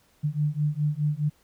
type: beating tone pair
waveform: sine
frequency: 146.83 / 151.63 Hz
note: D3 / D#3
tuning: 0 / -44 cents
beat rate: 4.8 Hz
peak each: -26 dBFS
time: 0.23-1.3 s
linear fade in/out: 20 ms
effects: pink hiss -63 dBFS RMS until 1.43 s